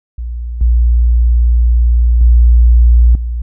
sine tone with level steps, 59 Hz, A#1, 22 cents sharp, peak -18 / -6 / -3 / -15 dBFS, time 0.18-3.42 s, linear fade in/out 5 ms, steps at 0.61 / 2.21 / 3.15 s, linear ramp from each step 2 ms, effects none

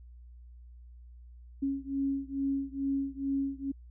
sine beating tone pair, 273.6 / 275.9 Hz, C#4 / C#4, -23 / -8 cents, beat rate 2.3 Hz, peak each -32 / -33 dBFS, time 1.62-3.72 s, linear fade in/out 10 ms, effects added 60 Hz sine -48 dBFS peak until 3.9 s

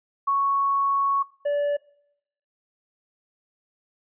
sine / triangle tone pair in turn, 1108.7 / 578.6 Hz, C#6 / D5, 0 / -26 cents, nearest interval major seventh, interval 1126 cents, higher first, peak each -19 dBFS, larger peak neither, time 0.27-1.23 / 1.45-1.77 s, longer first, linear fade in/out 10 ms, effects noise-tail reverb RT60 0.7 s tail -21 dB re dry + resampled to 8000 Hz

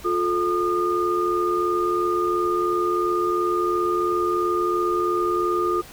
sine tone cluster, 354.3 / 437.2 / 1219 Hz, F4 / A4 / D#6, +25 / -11 / -36 cents, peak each -22 / -28 / -23 dBFS, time 0.04-5.82 s, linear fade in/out 20 ms, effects pink hiss -43 dBFS RMS until 5.92 s

